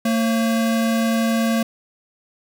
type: tone pair together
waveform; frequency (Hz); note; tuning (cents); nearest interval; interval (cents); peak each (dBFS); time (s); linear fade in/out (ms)
square; 226.6 / 539; A#3 / C#5; -49 / -49; octave + minor third; 1500; -18 / -28; 0.05-1.63; 5
effects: none